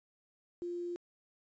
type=tone with quantisation; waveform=sine; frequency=349.2 Hz; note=F4; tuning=in tune; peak=-36 dBFS; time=0.62-0.96 s; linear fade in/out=0 ms; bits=10; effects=resampled to 16000 Hz